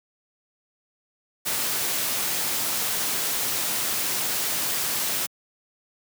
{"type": "noise", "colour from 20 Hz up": "white", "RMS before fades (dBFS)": -26, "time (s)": [1.45, 5.27], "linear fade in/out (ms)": 20, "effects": ["high-pass 100 Hz 12 dB/octave"]}